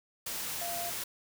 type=tone in noise; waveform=sine; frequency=691 Hz; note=F5; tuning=19 cents flat; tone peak=-37 dBFS; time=0.61-0.9 s; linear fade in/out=5 ms; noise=white; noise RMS=-37 dBFS; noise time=0.26-1.04 s; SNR=-3 dB; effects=none